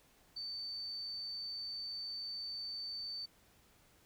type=tone; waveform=sine; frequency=4553 Hz; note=C#8; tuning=45 cents sharp; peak=-40 dBFS; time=0.36-3.26 s; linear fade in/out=10 ms; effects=pink hiss -67 dBFS RMS until 4.05 s